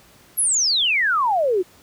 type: exponential sweep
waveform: sine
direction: down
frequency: 11780 to 343.9 Hz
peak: -16 dBFS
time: 0.37-1.63 s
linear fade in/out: 20 ms
effects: pink hiss -51 dBFS RMS until 1.82 s + high-pass 60 Hz 12 dB/octave